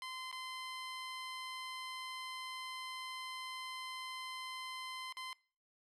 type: tone with dropouts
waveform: 15% pulse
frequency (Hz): 1033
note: C6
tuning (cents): -22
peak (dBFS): -36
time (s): 0.02-5.33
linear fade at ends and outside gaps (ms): 1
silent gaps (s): 0.315-0.326 / 5.125-5.169
effects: noise-tail reverb RT60 0.4 s tail -22 dB re dry + low-pass 9000 Hz 12 dB/octave